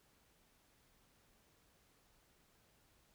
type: silence
effects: pink hiss -72 dBFS RMS until 3.14 s